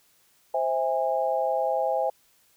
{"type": "chord", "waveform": "sine", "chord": "C augmented", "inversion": "none", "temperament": "just", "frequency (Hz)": [523.3, 654.1, 817.6], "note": ["C5", "E5", "G#5"], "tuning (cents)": [0, -14, -27], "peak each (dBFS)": -27, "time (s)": [0.54, 2.1], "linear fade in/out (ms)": 5, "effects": ["white hiss -63 dBFS RMS until 2.56 s"]}